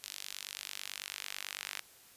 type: tone with high-pass filter sweep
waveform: sawtooth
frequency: 49.06 Hz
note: G1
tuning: 2 cents sharp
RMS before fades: -44 dBFS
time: 0.03-1.81 s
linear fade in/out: 10 ms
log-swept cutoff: 3800 to 2100 Hz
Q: 1.1
effects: white hiss -59 dBFS RMS until 2.16 s + resampled to 32000 Hz